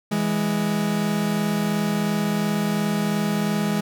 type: tone pair together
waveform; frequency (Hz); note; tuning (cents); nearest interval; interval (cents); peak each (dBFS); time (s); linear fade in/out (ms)
40% pulse; 164.85 / 207.7; E3 / G#3; 0 / 0; major third; 400; -25 / -21; 0.11-3.81; 10
effects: none